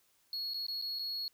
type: tone with dropouts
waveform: triangle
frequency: 4333 Hz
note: C#8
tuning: 40 cents flat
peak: -34 dBFS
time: 0.33-1.28 s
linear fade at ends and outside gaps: 1 ms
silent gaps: 0.536-0.543 / 0.666-0.683 / 0.815-0.822 / 0.988-0.993 s
effects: white hiss -71 dBFS RMS until 1.33 s